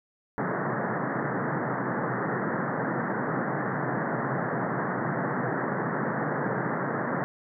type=band-pass noise; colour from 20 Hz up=pink; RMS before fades=-29 dBFS; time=0.38-7.24 s; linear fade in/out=0 ms; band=120 to 1900 Hz; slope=96 dB/octave; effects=none